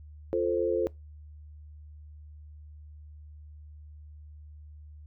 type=chord; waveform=sine; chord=F major; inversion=none; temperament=equal; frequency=349.2 / 440 / 523.3 Hz; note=F4 / A4 / C5; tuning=0 / 0 / 0 cents; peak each=-29 / -28 / -30 dBFS; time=0.33-0.87 s; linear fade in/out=0 ms; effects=noise-tail reverb RT60 0.2 s tail -22 dB re dry + added 75 Hz sine -45 dBFS peak until 5.06 s